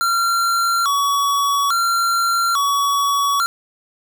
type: tone with vibrato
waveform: square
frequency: 1244.5 Hz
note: D#6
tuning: in tune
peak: -16 dBFS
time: 0.01-3.46 s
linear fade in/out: 0 ms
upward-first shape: square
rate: 0.59 Hz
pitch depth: 170 cents each way
effects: none